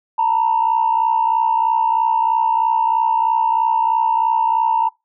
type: tone pair together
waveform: sine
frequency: 896.9 / 960 Hz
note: A5 / B5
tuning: +33 / -49 cents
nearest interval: minor second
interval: 118 cents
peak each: -14 / -17 dBFS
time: 0.18-4.89 s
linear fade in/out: 10 ms
effects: noise-tail reverb RT60 0.2 s tail -23 dB re dry + tanh soft clip ceiling -7 dBFS